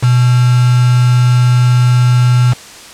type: tone with quantisation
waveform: sine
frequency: 123.47 Hz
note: B2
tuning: in tune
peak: -6 dBFS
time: 0.02-2.54 s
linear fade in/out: 20 ms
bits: 3
effects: white hiss -33 dBFS RMS until 2.93 s + low-pass 8000 Hz 12 dB/octave